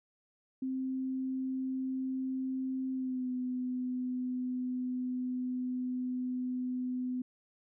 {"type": "tone with pitch glide", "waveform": "sine", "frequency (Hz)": [261.6, 252], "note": ["C4", "B3"], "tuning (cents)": [0, 35], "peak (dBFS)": -32, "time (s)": [0.62, 7.22], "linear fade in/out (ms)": 5, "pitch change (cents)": -65, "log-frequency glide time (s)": [2.93, 3.3], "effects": []}